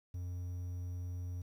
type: tone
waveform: triangle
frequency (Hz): 89.1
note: F2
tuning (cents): +35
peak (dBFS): -36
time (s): 0.14-1.42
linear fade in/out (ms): 5
effects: 11-bit